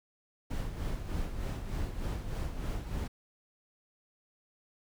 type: noise with tremolo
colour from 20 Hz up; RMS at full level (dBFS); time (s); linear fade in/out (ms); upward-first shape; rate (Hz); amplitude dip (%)
brown; -33; 0.5-3.08; 10; sine; 3.3; 55
effects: none